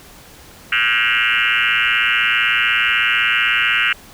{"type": "tone with frequency modulation", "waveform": "sine", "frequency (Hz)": 2143, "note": "C7", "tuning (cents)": 41, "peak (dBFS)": -13, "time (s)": [0.72, 3.93], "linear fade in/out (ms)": 5, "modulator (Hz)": 116, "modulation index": 6.7, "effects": ["pink hiss -42 dBFS RMS until 4.13 s"]}